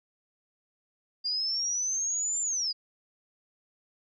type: linear two-way sweep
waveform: sine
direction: up then down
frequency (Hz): 4779 to 7270 to 4779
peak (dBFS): -27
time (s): 1.24-2.73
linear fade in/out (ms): 20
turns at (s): 2.41
effects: none